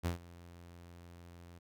sawtooth tone with ADSR envelope, 86.4 Hz, F2, 18 cents flat, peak -27 dBFS, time 0.03-1.59 s, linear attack 28 ms, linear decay 120 ms, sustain -21 dB, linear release 13 ms, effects none

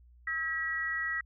sine tone cluster, 1298 / 1617 / 1926 Hz, E6 / G#6 / B6, -27 / -47 / -44 cents, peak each -40 / -40 / -31 dBFS, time 0.27-1.21 s, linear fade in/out 5 ms, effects added 60 Hz sine -55 dBFS peak until 1.25 s

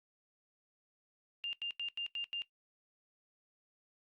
sine tone bursts, 2800 Hz, F7, 4 cents sharp, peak -35 dBFS, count 6, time 1.44-2.42 s, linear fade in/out 0 ms, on 90 ms, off 88 ms, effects noise-tail reverb RT60 0.1 s tail -17 dB re dry + Opus 48 kbps

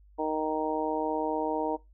harmonic tone, 155.56 Hz, D#3, in tune, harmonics 2 / 3 / 4 / 5 / 6, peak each -33 / -32 / -34 / -35 / -33 dBFS, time 0.18-1.77 s, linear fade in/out 20 ms, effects noise-tail reverb RT60 0.2 s tail -21 dB re dry + added 50 Hz sine -54 dBFS peak until 1.93 s

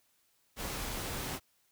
pink noise, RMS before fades -38 dBFS, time 0.56-1.4 s, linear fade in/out 50 ms, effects white hiss -72 dBFS RMS until 1.71 s

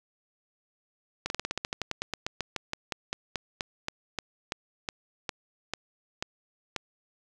slowing click train, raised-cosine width 0.2 ms, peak -13 dBFS, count 29, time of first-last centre 1.26-6.763 s, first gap 41 ms, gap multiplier 1.1, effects none

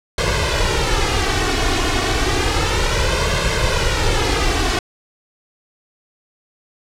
pink noise with flanger, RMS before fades -17 dBFS, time 0.18-4.79 s, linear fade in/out 2 ms, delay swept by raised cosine 1.9 to 2.77 ms, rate 0.31 Hz, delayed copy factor +0.75, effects low-pass 6000 Hz 12 dB/octave

